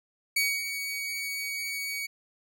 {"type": "tone with ADSR envelope", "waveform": "sawtooth", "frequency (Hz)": 2251, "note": "C#7", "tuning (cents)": 26, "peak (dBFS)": -19, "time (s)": [0.36, 2.07], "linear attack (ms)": 7, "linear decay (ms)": 250, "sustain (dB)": -9, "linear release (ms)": 16, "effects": []}